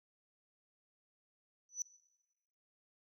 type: tone with exponential growth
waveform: sine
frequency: 5960 Hz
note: F#8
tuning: 12 cents sharp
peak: -30 dBFS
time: 1.69-1.82 s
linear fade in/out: 1 ms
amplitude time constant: 27 ms
effects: noise-tail reverb RT60 1.0 s tail -19 dB re dry + tanh soft clip ceiling -30 dBFS